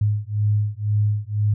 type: beating tone pair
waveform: sine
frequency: 103.83 / 105.83 Hz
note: G#2 / G#2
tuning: 0 / +33 cents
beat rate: 2 Hz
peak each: -21 dBFS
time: 0.01-1.54 s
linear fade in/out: 5 ms
effects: none